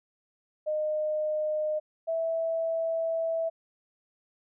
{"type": "tone pair in turn", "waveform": "sine", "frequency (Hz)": [613, 655.8], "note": ["D#5", "E5"], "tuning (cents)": [-26, -9], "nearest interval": "minor second", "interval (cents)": 117, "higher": "second", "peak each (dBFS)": -26, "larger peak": "neither", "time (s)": [[0.66, 1.8], [2.07, 3.5]], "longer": "second", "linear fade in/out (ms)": 20, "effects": []}